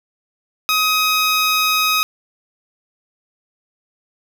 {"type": "tone", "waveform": "15% pulse", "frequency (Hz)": 1260, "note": "D#6", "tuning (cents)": 21, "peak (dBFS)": -8, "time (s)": [0.69, 2.03], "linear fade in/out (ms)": 0, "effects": []}